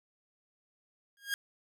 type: tone with exponential growth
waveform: sawtooth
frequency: 1627 Hz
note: G#6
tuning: 36 cents flat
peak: -24 dBFS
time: 1.17-1.34 s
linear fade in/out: 1 ms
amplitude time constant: 35 ms
effects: none